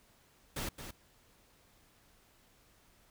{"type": "noise with echo", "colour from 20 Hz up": "pink", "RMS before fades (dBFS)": -38, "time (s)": [0.56, 0.69], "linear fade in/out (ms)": 5, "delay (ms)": 220, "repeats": 1, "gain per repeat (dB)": -8, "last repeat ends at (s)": 0.91, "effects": ["pink hiss -66 dBFS RMS until 3.1 s"]}